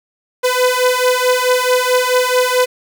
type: beating tone pair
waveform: sawtooth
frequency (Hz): 500 / 504.6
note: B4 / B4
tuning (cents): +21 / +37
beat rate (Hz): 4.6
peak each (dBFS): -11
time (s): 0.43-2.66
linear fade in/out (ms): 20
effects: none